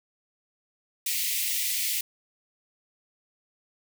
white high-pass noise, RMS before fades -28 dBFS, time 1.06-2.01 s, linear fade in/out 5 ms, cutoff 1900 Hz, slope 96 dB/octave, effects none

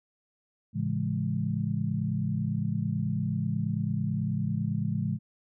sine chord, A major seventh, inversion none, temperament equal with one note detuned, 110 / 138.59 / 168.18 / 207.7 Hz, A2 / C#3 / E3 / G#3, 0 / 0 / +35 / 0 cents, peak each -32 dBFS, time 0.73-5.19 s, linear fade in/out 50 ms, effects none

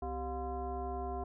sine tone with frequency modulation, 389 Hz, G4, 13 cents flat, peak -35 dBFS, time 0.02-1.24 s, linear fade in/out 5 ms, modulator 322 Hz, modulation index 1.6, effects none

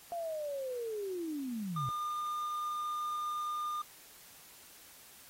sine linear sweep, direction down, 698.5 to 119.2 Hz, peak -35 dBFS, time 0.12-1.89 s, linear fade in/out 0 ms
triangle tone, 1210 Hz, D#6, 49 cents flat, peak -32 dBFS, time 1.76-3.82 s, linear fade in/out 5 ms
effects white hiss -56 dBFS RMS until 5.29 s + AAC 48 kbps

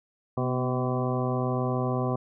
harmonic tone with a mistuned harmonic, 127.3 Hz, C3, 47 cents flat, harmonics 1 / 2 / 3 / 4 / 5 / 6 / 8 / 9, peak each -28 / -31 / -33 / -34 / -35 / -36 / -37 / -38 dBFS, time 0.37-2.16 s, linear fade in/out 5 ms, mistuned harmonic 2, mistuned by -39 cents, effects none

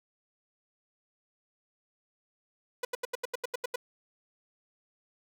sawtooth tone bursts, 493.9 Hz, B4, in tune, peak -26 dBFS, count 10, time 2.83-3.759 s, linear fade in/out 5 ms, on 20 ms, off 81 ms, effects none

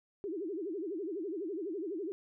sine tone with vibrato, 360.9 Hz, F#4, 43 cents flat, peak -35 dBFS, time 0.24-2.12 s, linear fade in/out 0 ms, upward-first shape sine, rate 12 Hz, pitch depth 260 cents each way, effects none

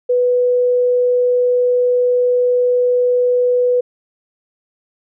sine tone, 493.9 Hz, B4, in tune, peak -11 dBFS, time 0.09-3.81 s, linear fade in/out 10 ms, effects none

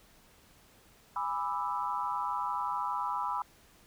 sine chord, E dominant seventh, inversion first, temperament just, 824.1 / 988.9 / 1186.7 / 1318.5 Hz, G#5 / B5 / D6 / E6, -14 / +2 / +18 / 0 cents, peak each -38 / -33 / -38 / -38 dBFS, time 1.16-3.42 s, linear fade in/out 2 ms, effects pink hiss -61 dBFS RMS until 3.86 s

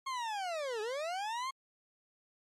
40% pulse linear two-way sweep, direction down then up, 1090 to 412.6 to 1090 Hz, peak -34 dBFS, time 0.06-1.51 s, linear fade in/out 10 ms, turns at 0.81 s, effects low-pass 7000 Hz 12 dB/octave + MP3 96 kbps

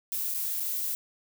violet noise with dropouts, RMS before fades -31 dBFS, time 0.12-0.95 s, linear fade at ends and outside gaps 0 ms, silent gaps 0.34-0.346 / 0.599-0.603 s, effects none

